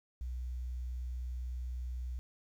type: tone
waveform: sine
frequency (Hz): 61.9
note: B1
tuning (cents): +5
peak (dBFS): -35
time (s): 0.21-2.19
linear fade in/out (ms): 0
effects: tanh soft clip ceiling -33 dBFS + 11-bit